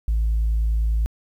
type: tone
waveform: sine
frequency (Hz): 55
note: A1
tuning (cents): 0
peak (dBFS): -16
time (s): 0.08-1.06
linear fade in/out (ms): 0
effects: tanh soft clip ceiling -15 dBFS + 9-bit